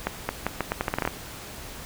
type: accelerating click train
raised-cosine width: 0.5 ms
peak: -9 dBFS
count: 12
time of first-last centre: 0.07-1.076 s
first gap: 220 ms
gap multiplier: 0.8
effects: pink hiss -40 dBFS RMS until 1.85 s